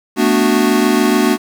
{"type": "chord", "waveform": "square", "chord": "B minor seventh", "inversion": "third", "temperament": "equal", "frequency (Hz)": [220, 246.9, 293.7, 370], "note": ["A3", "B3", "D4", "F#4"], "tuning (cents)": [0, 0, 0, 0], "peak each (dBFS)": -17, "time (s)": [0.16, 1.38], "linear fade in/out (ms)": 50, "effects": ["7-bit"]}